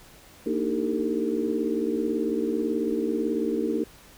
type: tone cluster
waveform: sine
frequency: 231.4 / 298.7 / 316.9 / 392.8 / 454.4 Hz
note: A#3 / D4 / D#4 / G4 / A#4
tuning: -13 / +29 / +32 / +4 / -44 cents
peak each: -30 dBFS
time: 0.46-3.84 s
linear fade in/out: 5 ms
effects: pink hiss -51 dBFS RMS until 4.17 s